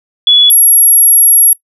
sine tone pair in turn, 3406 / 11260 Hz, G#7 / F9, +43 / +13 cents, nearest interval octave + major sixth, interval 2070 cents, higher second, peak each -3 dBFS, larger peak neither, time 0.27-0.5 / 0.5-1.53 s, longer second, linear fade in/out 2 ms, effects noise-tail reverb RT60 0.1 s tail -21 dB re dry

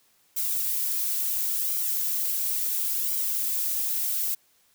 violet noise with flanger, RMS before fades -27 dBFS, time 0.36-4.35 s, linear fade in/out 10 ms, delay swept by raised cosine 1.1 to 4.2 ms, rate 0.72 Hz, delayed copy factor -0.6, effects white hiss -64 dBFS RMS until 4.74 s

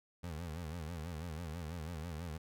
25% pulse tone with vibrato, 81.9 Hz, E2, 11 cents flat, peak -37 dBFS, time 0.23-2.38 s, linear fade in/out 10 ms, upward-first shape sine, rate 6.1 Hz, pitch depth 140 cents each way, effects none

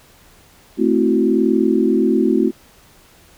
sine chord, F# half-diminished seventh, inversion first, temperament equal, 220 / 261.6 / 329.6 / 370 Hz, A3 / C4 / E4 / F#4, 0 / 0 / 0 / 0 cents, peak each -18 dBFS, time 0.77-2.52 s, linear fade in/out 50 ms, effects pink hiss -49 dBFS RMS until 3.37 s

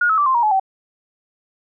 sine tone with pitch steps, 1435 / 1293.3 / 1165.6 / 1050.5 / 946.7 / 853.3 / 769 Hz, F6 / E6 / D6 / C6 / A#5 / G#5 / G5, +47 / -33 / -13 / +7 / +26 / +47 / -33 cents, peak -13 dBFS, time 0.01-0.598 s, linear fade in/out 5 ms, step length 84 ms, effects none

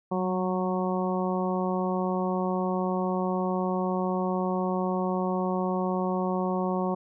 harmonic tone with a mistuned harmonic, 183.9 Hz, F#3, 10 cents flat, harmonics 1 / 2 / 3 / 4 / 5 / 6, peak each -28 / -31 / -33 / -34 / -35 / -36 dBFS, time 0.11-6.95 s, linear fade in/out 10 ms, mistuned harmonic 1, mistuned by +24 cents, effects none

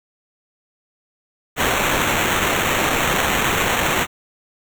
white noise with sample-and-hold, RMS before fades -19 dBFS, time 1.56-4.07 s, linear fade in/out 50 ms, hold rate 4900 Hz, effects none

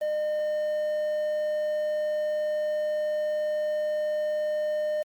triangle tone with quantisation, 607 Hz, D#5, 43 cents flat, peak -23 dBFS, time 0.01-5.03 s, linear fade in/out 10 ms, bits 8, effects Opus 32 kbps

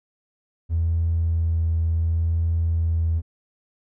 triangle tone with vibrato, 82.41 Hz, E2, in tune, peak -15 dBFS, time 0.69-3.22 s, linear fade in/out 50 ms, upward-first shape triangle, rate 0.69 Hz, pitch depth 14 cents each way, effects tanh soft clip ceiling -16 dBFS

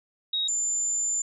sine tone pair in turn, 3782 / 7139 Hz, A#7 / A8, +24 / +24 cents, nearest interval major seventh, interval 1100 cents, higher second, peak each -24 dBFS, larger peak neither, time 0.33-0.48 / 0.48-1.22 s, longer second, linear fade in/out 5 ms, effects none

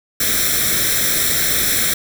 white noise with comb filter, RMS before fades -17 dBFS, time 0.2-1.94 s, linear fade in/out 5 ms, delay 0.53 ms, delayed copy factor +0.8, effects none

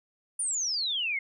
sine exponential sweep, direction down, 9690 to 2093 Hz, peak -27 dBFS, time 0.39-1.19 s, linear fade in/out 5 ms, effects none

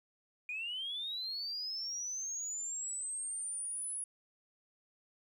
sine linear sweep, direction up, 2417 to 10360 Hz, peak -36 dBFS, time 0.49-4.04 s, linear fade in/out 2 ms, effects tanh soft clip ceiling -32 dBFS + 12-bit

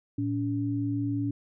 sine tone pair together, 112.9 / 284.3 Hz, A2 / C#4, +45 / +44 cents, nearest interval octave + major third, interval 1599 cents, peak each -30 / -28 dBFS, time 0.18-1.31 s, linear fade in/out 5 ms, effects none

